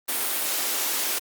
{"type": "high-pass noise", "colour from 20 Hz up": "white", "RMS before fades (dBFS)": -26, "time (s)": [0.08, 1.19], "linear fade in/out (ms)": 10, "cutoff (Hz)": 260, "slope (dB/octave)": 24, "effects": ["Opus 32 kbps"]}